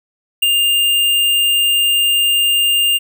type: tone with ADSR envelope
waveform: square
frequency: 2805 Hz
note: F7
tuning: 7 cents sharp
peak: -9 dBFS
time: 0.42-2.99 s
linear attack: 9 ms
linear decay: 14 ms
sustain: -3 dB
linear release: 28 ms
effects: none